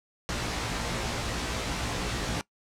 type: noise with comb filter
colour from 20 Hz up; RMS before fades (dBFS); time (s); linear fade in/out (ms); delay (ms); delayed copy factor
pink; -31; 0.29-2.41; 0; 17; +1
effects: noise-tail reverb RT60 0.1 s tail -21 dB re dry + low-pass 7000 Hz 12 dB/octave